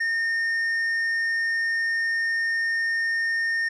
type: tone with tanh clipping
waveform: sine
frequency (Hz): 1828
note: A#6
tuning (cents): -34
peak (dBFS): -23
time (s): 0-3.69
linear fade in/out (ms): 10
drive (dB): 5
effects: none